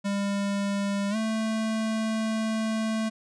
square tone with pitch glide, 200 to 220.6 Hz, G3 to A3, +35 to +5 cents, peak -26 dBFS, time 0.04-3.1 s, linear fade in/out 20 ms, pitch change +170 cents, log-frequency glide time 1.1-1.16 s, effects resampled to 22050 Hz

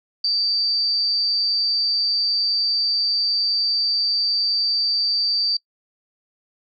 sine tone with amplitude modulation, 4655 Hz, D8, 16 cents flat, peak -15 dBFS, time 0.24-5.57 s, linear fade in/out 5 ms, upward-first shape sine, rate 201 Hz, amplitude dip 50%, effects noise-tail reverb RT60 0.1 s tail -25 dB re dry

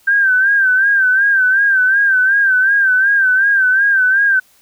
sine tone with vibrato, 1567 Hz, G6, 1 cent flat, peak -9 dBFS, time 0.07-4.4 s, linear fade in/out 10 ms, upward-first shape sine, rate 2.7 Hz, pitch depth 79 cents each way, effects white hiss -52 dBFS RMS until 4.61 s

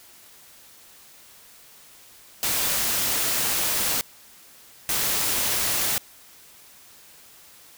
white noise bursts at uneven times, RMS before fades -24 dBFS, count 2, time 2.43-4.01 / 4.89-5.98 s, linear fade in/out 0 ms, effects white hiss -50 dBFS RMS until 7.77 s

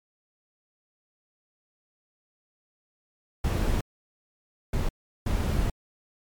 brown noise bursts at uneven times, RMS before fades -25 dBFS, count 3, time 3.44-3.81 / 4.73-4.89 / 5.26-5.7 s, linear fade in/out 5 ms, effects MP3 96 kbps

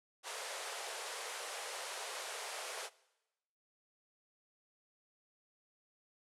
pink band-pass noise, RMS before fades -44 dBFS, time 0.23-2.9 s, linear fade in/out 50 ms, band 440 to 11000 Hz, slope 48 dB/octave, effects noise-tail reverb RT60 1.0 s tail -21 dB re dry

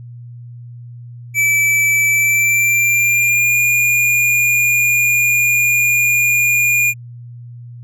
square tone with pitch glide, 2312 to 2424 Hz, D7 to D#7, -28 to -46 cents, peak -12 dBFS, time 1.34-6.94 s, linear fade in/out 50 ms, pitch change +82 cents, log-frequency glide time 2.08-3.57 s, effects added 120 Hz sine -31 dBFS peak until 7.83 s

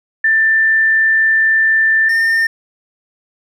sine / triangle tone pair in turn, 1778 / 1811.2 Hz, A6 / A6, +18 / +50 cents, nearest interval unison, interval 32 cents, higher second, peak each -9 dBFS, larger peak neither, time 0.24-2.09 / 2.09-2.47 s, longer first, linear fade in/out 5 ms, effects none

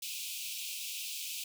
pink high-pass noise, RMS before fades -40 dBFS, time 0.02-1.44 s, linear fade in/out 5 ms, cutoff 2400 Hz, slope 96 dB/octave, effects none

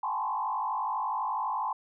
sine tone with frequency modulation, 942 Hz, A#5, 18 cents sharp, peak -28 dBFS, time 0.03-1.73 s, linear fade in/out 5 ms, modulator 52.1 Hz, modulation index 2.7, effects none

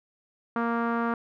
sawtooth tone with low-pass filter, 233.1 Hz, A#3, in tune, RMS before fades -27 dBFS, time 0.56-1.14 s, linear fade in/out 2 ms, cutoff 1300 Hz, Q 3.2, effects none

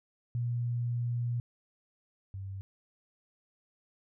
sine tone pair in turn, 120 / 96.88 Hz, B2 / G2, -49 / -20 cents, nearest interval major third, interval 371 cents, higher first, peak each -29 / -37 dBFS, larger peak first, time 0.35-1.4 / 2.34-2.61 s, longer first, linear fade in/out 0 ms, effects none

